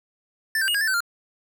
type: tone with pitch steps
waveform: square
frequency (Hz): 1770 / 1566 / 2866 / 1639 / 1762 / 1531 / 1397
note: A6 / G6 / F7 / G#6 / A6 / G6 / F6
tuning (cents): +10 / -2 / +44 / -23 / +2 / -41 / 0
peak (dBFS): -21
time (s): 0.55-1.005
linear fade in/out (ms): 2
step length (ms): 65
effects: none